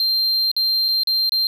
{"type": "tone with dropouts", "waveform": "triangle", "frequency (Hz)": 4164, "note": "C8", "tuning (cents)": -9, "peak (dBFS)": -15, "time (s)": [0, 1.47], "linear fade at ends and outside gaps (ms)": 1, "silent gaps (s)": [[0.515, 0.565], [0.883, 0.886], [1.034, 1.072], [1.294, 1.32]], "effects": []}